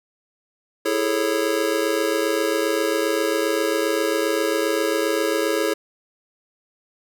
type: chord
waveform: square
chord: A major seventh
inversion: second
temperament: just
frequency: 330 / 412.5 / 440 / 550 Hz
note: E4 / G#4 / A4 / C#5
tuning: +2 / -12 / 0 / -14 cents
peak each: -26 dBFS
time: 0.85-5.74 s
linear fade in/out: 10 ms
effects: none